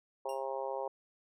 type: harmonic tone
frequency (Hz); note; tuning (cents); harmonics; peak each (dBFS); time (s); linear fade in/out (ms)
134.3; C3; +46; 3 / 4 / 5 / 6 / 7 / 8; -42 / -38 / -44 / -42 / -42 / -51; 0.25-0.88; 5
type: tone with exponential decay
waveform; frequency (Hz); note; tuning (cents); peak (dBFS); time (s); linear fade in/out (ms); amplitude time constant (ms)
15% pulse; 2794; F7; 0; -39; 0.29-0.46; 2; 36
effects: none